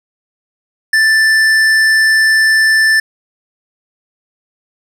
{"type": "tone with hard clipping", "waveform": "triangle", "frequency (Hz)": 1765, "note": "A6", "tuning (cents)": 5, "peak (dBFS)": -9, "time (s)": [0.93, 3], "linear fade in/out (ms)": 5, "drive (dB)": 14, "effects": []}